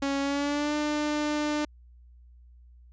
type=tone with pitch glide; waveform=sawtooth; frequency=277.2 to 298.8 Hz; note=C#4 to D4; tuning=0 to +30 cents; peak=-22 dBFS; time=0.02-1.65 s; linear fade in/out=5 ms; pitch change=+130 cents; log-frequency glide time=0.21-0.74 s; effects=added 60 Hz sine -50 dBFS peak until 2.92 s + resampled to 16000 Hz